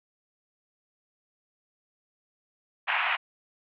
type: band-pass noise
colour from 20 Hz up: white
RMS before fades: -27 dBFS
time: 2.87-3.17 s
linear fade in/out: 20 ms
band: 710 to 2800 Hz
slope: 48 dB/octave
effects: none